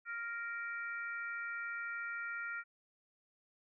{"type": "harmonic tone", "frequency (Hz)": 466.2, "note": "A#4", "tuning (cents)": 0, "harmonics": [3, 4, 5], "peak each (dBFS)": [-40, -45, -48], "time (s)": [0.05, 2.64], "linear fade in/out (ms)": 50, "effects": []}